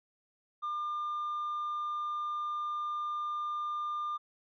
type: tone with tanh clipping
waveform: sine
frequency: 1200 Hz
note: D6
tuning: 37 cents sharp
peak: -33 dBFS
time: 0.62-4.18 s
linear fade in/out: 20 ms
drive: 1 dB
effects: none